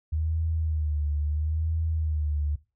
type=tone with vibrato; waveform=sine; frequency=77.2 Hz; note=D#2; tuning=13 cents flat; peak=-24 dBFS; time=0.12-2.56 s; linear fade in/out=10 ms; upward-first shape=sine; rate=0.75 Hz; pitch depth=81 cents each way; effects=noise-tail reverb RT60 0.3 s tail -19 dB re dry